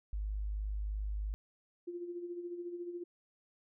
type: tone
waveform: sine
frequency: 51.5 Hz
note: G#1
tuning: 14 cents flat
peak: -34 dBFS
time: 0.13-1.34 s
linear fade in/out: 0 ms
type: tone with tremolo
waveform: sine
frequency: 349.1 Hz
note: F4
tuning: 1 cent flat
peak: -37 dBFS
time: 1.87-3.04 s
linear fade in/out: 10 ms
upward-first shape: sine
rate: 14 Hz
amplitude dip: 55%
effects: none